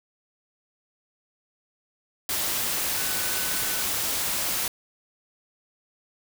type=tone in noise; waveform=sine; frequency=1499 Hz; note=F#6; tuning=22 cents sharp; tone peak=-38 dBFS; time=2.97-3.82 s; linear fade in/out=2 ms; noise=white; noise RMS=-27 dBFS; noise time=2.29-4.68 s; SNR=-14 dB; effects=none